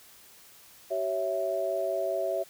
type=chord; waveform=sine; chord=C# diminished; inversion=second; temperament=equal with one note detuned; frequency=381.9 / 554.4 / 659.3 Hz; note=G4 / C#5 / E5; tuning=-45 / 0 / 0 cents; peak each=-34 / -32 / -29 dBFS; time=0.9-2.44 s; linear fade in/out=20 ms; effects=white hiss -54 dBFS RMS until 2.49 s